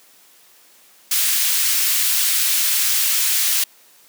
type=high-pass noise; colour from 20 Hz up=white; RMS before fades=-18 dBFS; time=1.11-3.64 s; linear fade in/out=5 ms; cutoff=2000 Hz; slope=12 dB/octave; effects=white hiss -51 dBFS RMS until 4.08 s + high-pass 200 Hz 12 dB/octave